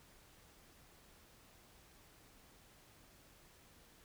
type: silence
effects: pink hiss -64 dBFS RMS until 4.04 s